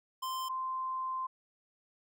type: tone pair in turn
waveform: square / sine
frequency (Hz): 1041 / 1041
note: C6 / C6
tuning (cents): -9 / -9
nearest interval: unison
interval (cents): 0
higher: neither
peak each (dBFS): -35 / -33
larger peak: second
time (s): 0.22-0.49 / 0.49-1.27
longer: second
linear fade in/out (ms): 10
effects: none